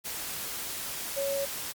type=tone in noise; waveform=sine; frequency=556 Hz; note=C#5; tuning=5 cents sharp; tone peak=-28 dBFS; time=1.16-1.46 s; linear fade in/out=20 ms; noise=white; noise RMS=-36 dBFS; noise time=0.04-1.73 s; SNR=+5 dB; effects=Opus 48 kbps